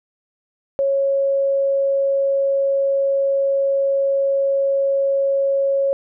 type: tone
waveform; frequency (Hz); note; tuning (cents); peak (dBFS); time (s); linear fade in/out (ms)
sine; 550; C#5; -14; -15; 0.79-5.93; 0
effects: none